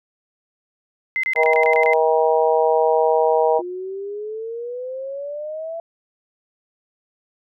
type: tone bursts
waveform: sine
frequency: 2065 Hz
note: C7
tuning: 23 cents flat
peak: -18 dBFS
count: 8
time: 1.16-1.934 s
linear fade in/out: 0 ms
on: 74 ms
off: 26 ms
type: harmonic tone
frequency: 158.8 Hz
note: D#3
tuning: 36 cents sharp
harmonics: 3 / 4 / 5 / 6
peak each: -17 / -19 / -21 / -23 dBFS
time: 1.35-3.62 s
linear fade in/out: 50 ms
type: exponential sweep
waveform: sine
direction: up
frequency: 349.2 to 672 Hz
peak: -26 dBFS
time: 3.59-5.8 s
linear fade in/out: 2 ms
effects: none